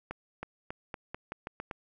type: accelerating click train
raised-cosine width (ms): 0.5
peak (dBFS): -22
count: 9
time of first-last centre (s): 0.11-1.712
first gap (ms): 320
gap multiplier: 0.86
effects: none